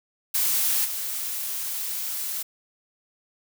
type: noise with level steps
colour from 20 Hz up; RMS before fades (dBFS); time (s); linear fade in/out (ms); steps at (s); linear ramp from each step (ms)
blue; -23 / -30; 0.34-2.43; 10; 0.84; 20
effects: none